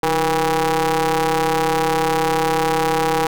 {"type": "ring-modulated tone", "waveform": "sawtooth", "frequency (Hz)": 164.81, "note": "E3", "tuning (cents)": 0, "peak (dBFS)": -9, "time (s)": [0.03, 3.27], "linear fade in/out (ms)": 2, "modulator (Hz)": 642, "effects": []}